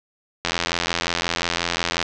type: click train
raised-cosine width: 0.2 ms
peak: -3 dBFS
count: 136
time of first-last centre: 0.45-2.027 s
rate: 85.6 Hz
effects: low-pass 7000 Hz 12 dB/octave